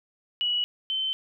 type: tone pair in turn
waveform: sine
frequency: 2932 / 3079 Hz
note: F#7 / G7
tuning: -16 / -32 cents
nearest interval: minor second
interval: 84 cents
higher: second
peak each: -23 / -25 dBFS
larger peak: first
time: 0.41-0.64 / 0.9-1.13 s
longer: neither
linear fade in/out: 0 ms
effects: none